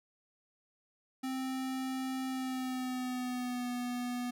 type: tone with pitch glide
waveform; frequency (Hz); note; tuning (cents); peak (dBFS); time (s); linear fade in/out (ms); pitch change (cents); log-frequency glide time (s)
square; 261.6 to 245.5; C4 to B3; 0 to -10; -35; 1.23-4.31; 10; -110; 2.28-3.69
effects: none